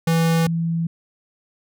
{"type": "tone pair in turn", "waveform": ["square", "sine"], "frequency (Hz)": [164.81, 166.24], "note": ["E3", "E3"], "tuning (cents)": [0, 15], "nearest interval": "unison", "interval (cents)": 15, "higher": "second", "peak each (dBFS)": [-16, -19], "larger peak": "first", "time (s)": [[0.07, 0.47], [0.47, 0.87]], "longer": "neither", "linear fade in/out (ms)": 5, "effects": []}